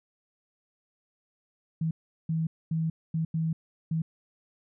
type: tone bursts at uneven times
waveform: sine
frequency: 161.5 Hz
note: E3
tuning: 35 cents flat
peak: -25 dBFS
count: 6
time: 1.81-1.91 / 2.29-2.47 / 2.71-2.9 / 3.14-3.25 / 3.34-3.53 / 3.91-4.02 s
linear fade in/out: 5 ms
effects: none